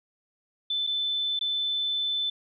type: tone with dropouts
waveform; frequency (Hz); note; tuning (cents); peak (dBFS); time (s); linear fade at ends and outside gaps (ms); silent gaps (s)
sine; 3520; A7; 0; -25; 0.7-2.3; 5; 0.868-0.872 / 1.392-1.41
effects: none